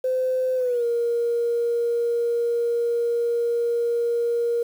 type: tone with pitch glide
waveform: sine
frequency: 514 to 471.3 Hz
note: C5 to A#4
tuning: -31 to +19 cents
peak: -19 dBFS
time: 0.04-4.63 s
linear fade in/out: 5 ms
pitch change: -150 cents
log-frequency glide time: 0.56-0.84 s
effects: tanh soft clip ceiling -15 dBFS + 8-bit